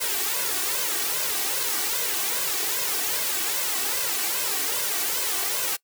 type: noise with flanger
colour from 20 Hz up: white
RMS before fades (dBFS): -26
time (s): 0-5.77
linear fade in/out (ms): 20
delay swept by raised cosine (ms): 1.9 to 2.69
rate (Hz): 2.5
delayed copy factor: +0.75
effects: noise-tail reverb RT60 0.1 s tail -22 dB re dry + high-pass 200 Hz 12 dB/octave